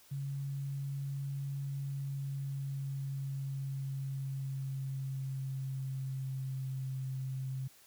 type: tone with pitch glide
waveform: sine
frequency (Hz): 138.6 to 131.96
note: C#3 to C3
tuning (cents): 0 to +15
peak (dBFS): -35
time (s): 0.11-7.68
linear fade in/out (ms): 10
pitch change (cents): -85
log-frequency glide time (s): 1.72-7.02
effects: white hiss -61 dBFS RMS until 7.86 s